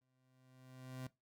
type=tone with exponential growth; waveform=30% pulse; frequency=129 Hz; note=C3; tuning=24 cents flat; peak=-40 dBFS; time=0.01-1.07 s; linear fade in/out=5 ms; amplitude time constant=230 ms; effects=noise-tail reverb RT60 0.2 s tail -18 dB re dry